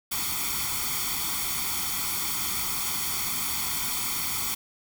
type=noise with comb filter; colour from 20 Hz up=white; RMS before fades=-29 dBFS; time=0.11-4.55 s; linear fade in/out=10 ms; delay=0.89 ms; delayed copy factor=+0.85; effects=none